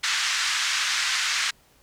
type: band-pass noise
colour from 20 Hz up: pink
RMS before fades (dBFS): -25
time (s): 0.03-1.51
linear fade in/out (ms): 10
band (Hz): 1400 to 6900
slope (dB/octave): 24
effects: pink hiss -59 dBFS RMS until 1.82 s